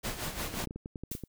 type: noise with tremolo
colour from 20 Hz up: pink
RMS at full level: -34 dBFS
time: 0.03-0.66 s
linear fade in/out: 20 ms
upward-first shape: sine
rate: 5.7 Hz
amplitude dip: 65%
type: clicks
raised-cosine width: 3 ms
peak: -26 dBFS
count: 11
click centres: 0.54 / 0.64 / 0.673 / 0.709 / 0.76 / 0.859 / 0.958 / 1.036 / 1.116 / 1.151 / 1.237 s
type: noise with exponential decay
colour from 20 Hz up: blue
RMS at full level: -35 dBFS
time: 1.11-1.28 s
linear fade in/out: 5 ms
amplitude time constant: 35 ms
effects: none